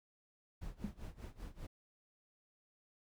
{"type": "noise with tremolo", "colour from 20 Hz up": "brown", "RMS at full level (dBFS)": -45, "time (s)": [0.61, 1.67], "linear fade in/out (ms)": 10, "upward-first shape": "sine", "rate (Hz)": 5.1, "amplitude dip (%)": 90}
{"type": "tone with exponential decay", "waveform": "sine", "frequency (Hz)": 204.1, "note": "G#3", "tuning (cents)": -30, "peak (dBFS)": -33, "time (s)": [0.84, 0.94], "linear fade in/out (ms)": 2, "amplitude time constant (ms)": 20}
{"effects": []}